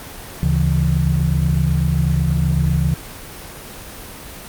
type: tone cluster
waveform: sine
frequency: 72.9 / 137.6 / 165.6 Hz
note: D2 / C#3 / E3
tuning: -12 / -12 / +8 cents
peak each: -18 dBFS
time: 0.43-2.94 s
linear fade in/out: 0 ms
effects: pink hiss -34 dBFS RMS until 4.48 s + Opus 24 kbps